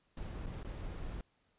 brown noise with dropouts, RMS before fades -42 dBFS, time 0.17-1.21 s, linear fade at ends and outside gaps 1 ms, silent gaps 0.46-0.467 / 0.631-0.647 s, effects pink hiss -75 dBFS RMS until 1.58 s + resampled to 8000 Hz

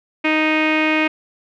sawtooth tone with low-pass filter, 311.1 Hz, D#4, in tune, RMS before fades -17 dBFS, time 0.24-1.08 s, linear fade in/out 10 ms, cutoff 2400 Hz, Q 6.2, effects none

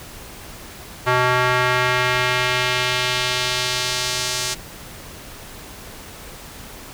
square tone with band-pass filter sweep, 125.5 Hz, B2, 28 cents sharp, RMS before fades -20 dBFS, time 1.06-4.55 s, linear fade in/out 20 ms, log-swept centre 1300 to 6200 Hz, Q 1.1, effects pink hiss -38 dBFS RMS until 6.93 s

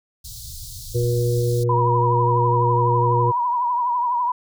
pink band-stop noise, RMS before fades -35 dBFS, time 0.24-1.64 s, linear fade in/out 10 ms, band 130 to 3900 Hz, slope 48 dB/octave
harmonic tone, 120 Hz, B2, 49 cents flat, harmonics 1 / 3 / 4, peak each -19 / -26 / -23 dBFS, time 0.94-3.32 s, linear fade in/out 20 ms
sine tone with vibrato, 973 Hz, B5, 26 cents flat, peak -18 dBFS, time 1.69-4.32 s, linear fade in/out 5 ms, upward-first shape triangle, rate 12 Hz, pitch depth 72 cents each way
effects none

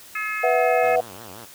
harmonic tone, 426.8 Hz, G#4, 47 cents sharp, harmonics 3 / 4 / 5 / 6, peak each -30 / -30 / -30 / -30 dBFS, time 0.15-0.96 s, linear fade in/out 5 ms
sine chord, B suspended fourth, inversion none, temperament equal, 493.9 / 659.3 / 740 Hz, B4 / E5 / F#5, 0 / 0 / 0 cents, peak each -21 dBFS, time 0.43-1.01 s, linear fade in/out 10 ms
5% pulse tone with vibrato, 103.83 Hz, G#2, in tune, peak -28 dBFS, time 0.82-1.46 s, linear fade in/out 20 ms, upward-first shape triangle, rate 5.6 Hz, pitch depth 290 cents each way
effects white hiss -45 dBFS RMS until 1.54 s

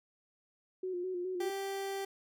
sine tone with vibrato, 363.1 Hz, F#4, 33 cents flat, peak -34 dBFS, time 0.83-1.5 s, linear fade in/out 5 ms, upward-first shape square, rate 4.8 Hz, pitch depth 41 cents each way
30% pulse tone, 391.7 Hz, G4, 1 cent flat, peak -33 dBFS, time 1.4-2.05 s, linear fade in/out 5 ms
effects none

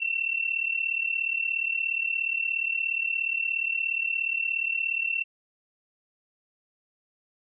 sine tone pair together, 2685 / 2722 Hz, E7 / F7, +31 / -45 cents, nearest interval unison, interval 24 cents, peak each -28 dBFS, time 0-5.24 s, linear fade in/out 20 ms, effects none

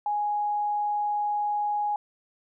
sine tone, 830.6 Hz, G#5, in tune, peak -24 dBFS, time 0.06-1.96 s, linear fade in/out 2 ms, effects none

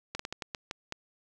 slowing click train, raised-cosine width 0.2 ms, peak -18 dBFS, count 8, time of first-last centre 0.15-0.924 s, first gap 44 ms, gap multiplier 1.3, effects none

